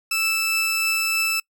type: tone pair together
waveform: sawtooth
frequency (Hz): 1320.1 / 2637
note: E6 / E7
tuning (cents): +2 / 0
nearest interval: octave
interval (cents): 1198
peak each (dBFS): -27 / -17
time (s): 0.11-1.4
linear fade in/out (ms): 5
effects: noise-tail reverb RT60 0.1 s tail -26 dB re dry